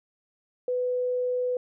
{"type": "tone", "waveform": "sine", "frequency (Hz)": 498.2, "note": "B4", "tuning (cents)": 15, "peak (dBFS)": -24, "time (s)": [0.68, 1.57], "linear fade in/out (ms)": 2, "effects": []}